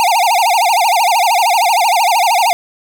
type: tone with vibrato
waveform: square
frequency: 808 Hz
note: G#5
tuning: 48 cents flat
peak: -10 dBFS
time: 0-2.53 s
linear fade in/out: 0 ms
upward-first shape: sine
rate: 13 Hz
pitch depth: 270 cents each way
effects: none